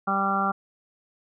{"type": "harmonic tone", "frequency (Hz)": 196, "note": "G3", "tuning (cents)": 0, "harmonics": [1, 2, 3, 4, 5, 6, 7], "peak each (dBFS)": [-29, -37, -36, -27, -39, -27, -27], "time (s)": [0.07, 0.52], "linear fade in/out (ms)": 10, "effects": []}